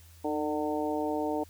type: harmonic tone with a mistuned harmonic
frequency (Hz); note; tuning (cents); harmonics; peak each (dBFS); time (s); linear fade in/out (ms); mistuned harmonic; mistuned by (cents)
150; D3; +37; 2 / 3 / 4 / 5 / 6; -32 / -34 / -35 / -36 / -37; 0.24-1.44; 10; 2; +31
effects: added 83 Hz sine -52 dBFS peak until 1.49 s + white hiss -59 dBFS RMS until 1.49 s